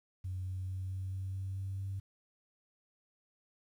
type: tone with pitch steps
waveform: sine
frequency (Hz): 92.5 / 93.14 / 93.79 / 94.44 / 95.1 / 95.76 / 96.43 / 97.1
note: F#2 / F#2 / F#2 / F#2 / F#2 / G2 / G2 / G2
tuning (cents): 0 / +12 / +24 / +36 / +48 / -40 / -28 / -16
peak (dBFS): -35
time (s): 0.24-2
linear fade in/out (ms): 10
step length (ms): 220
effects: tanh soft clip ceiling -31 dBFS + 11-bit